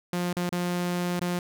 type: tone with dropouts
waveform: sawtooth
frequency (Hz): 176.8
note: F3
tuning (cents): +22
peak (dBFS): -22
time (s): 0.13-1.39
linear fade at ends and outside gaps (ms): 2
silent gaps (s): 0.33-0.367 / 0.492-0.524 / 1.195-1.213
effects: none